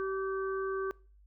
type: harmonic tone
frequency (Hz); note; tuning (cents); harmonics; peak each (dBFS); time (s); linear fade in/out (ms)
385.4; G4; -29; 1 / 3 / 4; -32 / -39 / -42; 0-0.91; 0
effects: noise-tail reverb RT60 0.4 s tail -23 dB re dry + added 50 Hz sine -57 dBFS peak until 1.26 s